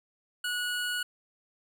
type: tone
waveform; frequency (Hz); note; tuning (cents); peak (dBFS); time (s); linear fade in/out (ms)
25% pulse; 1461; F#6; -22; -26; 0.44-1.03; 5
effects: none